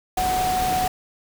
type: tone in noise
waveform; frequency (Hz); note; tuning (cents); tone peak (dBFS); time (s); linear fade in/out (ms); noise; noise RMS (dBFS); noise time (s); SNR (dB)
sine; 740; F#5; 0; -20; 0.17-0.88; 5; pink; -28; 0.17-0.88; +5
effects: none